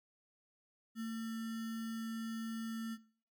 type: tone with sample-and-hold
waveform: sine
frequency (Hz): 225.7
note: A3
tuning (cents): +44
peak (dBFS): -37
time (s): 0.95-2.98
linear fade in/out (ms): 50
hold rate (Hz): 1575
effects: noise-tail reverb RT60 0.5 s tail -19 dB re dry + MP3 96 kbps